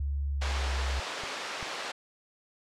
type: tone with pitch glide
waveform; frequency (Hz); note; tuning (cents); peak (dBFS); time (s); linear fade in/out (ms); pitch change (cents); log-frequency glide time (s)
sine; 70.5 to 66.74; C#2 to C2; +30 to +35; -28; 0-1; 5; -95; 0.31-0.67
type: band-pass noise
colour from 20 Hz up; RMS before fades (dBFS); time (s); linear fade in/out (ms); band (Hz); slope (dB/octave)
pink; -37; 0.41-1.92; 10; 580 to 5300; 12
type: clicks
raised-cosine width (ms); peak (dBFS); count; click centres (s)
5; -33 / -30; 2; 1.236 / 1.628
effects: low-pass 9000 Hz 12 dB/octave